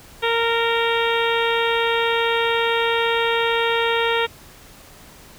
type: harmonic tone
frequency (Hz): 462.2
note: A#4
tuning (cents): -15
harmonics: 1 / 2 / 3 / 4 / 5 / 6 / 7 / 8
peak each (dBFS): -21 / -24 / -26 / -27 / -28 / -29 / -29 / -30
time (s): 0.22-4.27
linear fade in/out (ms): 20
effects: pink hiss -45 dBFS RMS until 5.38 s